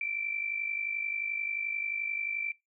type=tone with amplitude modulation; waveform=sine; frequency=2342 Hz; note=D7; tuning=5 cents flat; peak=-28 dBFS; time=0.01-2.52 s; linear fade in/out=2 ms; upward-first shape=sine; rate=51.4 Hz; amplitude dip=70%; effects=noise-tail reverb RT60 0.2 s tail -22 dB re dry